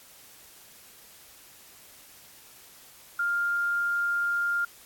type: tone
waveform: sine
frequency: 1402 Hz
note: F6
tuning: 6 cents sharp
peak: -24 dBFS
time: 3.19-4.65 s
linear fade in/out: 5 ms
effects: white hiss -52 dBFS RMS until 4.85 s + AAC 64 kbps